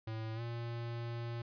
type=tone with pitch glide; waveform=square; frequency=111 to 117.6 Hz; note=A2 to A#2; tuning=+16 to +16 cents; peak=-39 dBFS; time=0.07-1.42 s; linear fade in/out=5 ms; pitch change=+100 cents; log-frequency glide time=0.35-0.41 s; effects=resampled to 11025 Hz